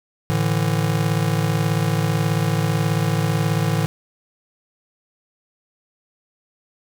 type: chord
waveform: square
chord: A suspended fourth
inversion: none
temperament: just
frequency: 110 / 146.67 / 165 Hz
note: A2 / D3 / E3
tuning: 0 / -2 / +2 cents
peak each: -23 dBFS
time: 0.3-3.86 s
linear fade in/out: 0 ms
effects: none